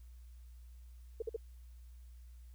sine tone bursts, 450.9 Hz, A4, 42 cents sharp, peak -34 dBFS, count 3, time 1.2-1.364 s, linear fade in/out 5 ms, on 22 ms, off 49 ms, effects added 60 Hz sine -51 dBFS peak until 2.54 s + white hiss -73 dBFS RMS until 2.54 s

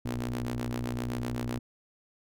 sawtooth ring-modulated tone, 61.3 Hz, B1, 12 cents flat, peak -24 dBFS, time 0.05-1.59 s, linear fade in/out 5 ms, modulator 180 Hz, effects none

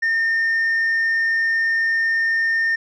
sine tone with tanh clipping, 1818 Hz, A#6, 44 cents flat, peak -17 dBFS, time 0.02-2.76 s, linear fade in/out 10 ms, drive 1 dB, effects none

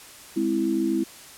sine chord, Ab augmented, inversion none, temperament equal, 207.7 / 261.6 / 329.6 Hz, Ab3 / C4 / E4, 0 / 0 / 0 cents, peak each -28 / -27 / -23 dBFS, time 0.36-1.04 s, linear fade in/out 10 ms, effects white hiss -45 dBFS RMS until 1.37 s + low-pass 12000 Hz 12 dB/octave

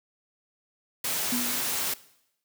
white noise, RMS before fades -29 dBFS, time 1.04-1.94 s, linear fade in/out 5 ms
sine tone with exponential decay, 244.3 Hz, B3, 19 cents flat, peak -25 dBFS, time 1.32-1.83 s, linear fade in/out 5 ms, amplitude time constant 110 ms
effects noise-tail reverb RT60 0.8 s tail -19 dB re dry + high-pass 100 Hz 12 dB/octave

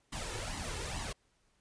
pink noise with flanger, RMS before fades -39 dBFS, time 0.12-1.13 s, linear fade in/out 10 ms, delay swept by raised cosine 0.99 to 2.29 ms, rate 2.3 Hz, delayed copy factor +0.7, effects pink hiss -73 dBFS RMS until 1.6 s + resampled to 22050 Hz

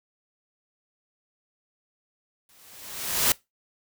white noise with exponential growth, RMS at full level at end -19 dBFS, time 2.49-3.32 s, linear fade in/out 2 ms, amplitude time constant 180 ms, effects noise-tail reverb RT60 0.2 s tail -22 dB re dry

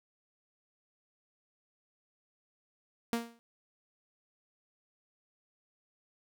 sawtooth tone with exponential decay, 233.1 Hz, A#3, in tune, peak -23 dBFS, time 3.13-3.39 s, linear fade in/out 0 ms, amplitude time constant 56 ms, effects none

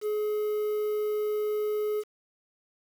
triangle tone with quantisation, 423.1 Hz, G#4, 32 cents sharp, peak -24 dBFS, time 0.01-2.04 s, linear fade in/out 50 ms, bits 8, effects none

